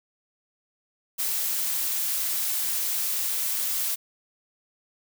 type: noise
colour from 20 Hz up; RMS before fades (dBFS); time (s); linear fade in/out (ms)
blue; -27; 1.18-3.96; 20
effects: none